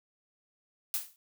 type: noise with exponential decay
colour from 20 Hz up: blue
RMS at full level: -28 dBFS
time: 0.94-1.16 s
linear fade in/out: 0 ms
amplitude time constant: 46 ms
effects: none